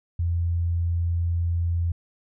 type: tone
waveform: sine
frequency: 85.3 Hz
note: F2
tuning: 40 cents flat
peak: -21 dBFS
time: 0.19-1.92 s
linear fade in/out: 5 ms
effects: none